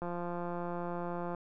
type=click train; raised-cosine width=1 ms; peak=-25 dBFS; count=232; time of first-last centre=0.02-1.348 s; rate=174 Hz; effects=none